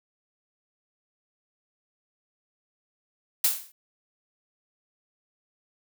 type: noise with exponential decay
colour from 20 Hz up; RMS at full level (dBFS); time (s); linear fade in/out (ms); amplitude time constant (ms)
blue; -18; 3.44-3.72; 5; 60
effects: none